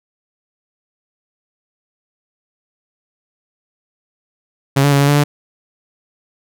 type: tone with pitch steps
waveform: sawtooth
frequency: 137.9 / 143.3 / 140.2 / 141.5 / 145 / 145.8 Hz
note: C#3 / D3 / C#3 / C#3 / D3 / D3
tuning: -9 / -42 / +20 / +36 / -22 / -12 cents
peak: -6 dBFS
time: 4.76-5.24 s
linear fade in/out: 10 ms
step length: 80 ms
effects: none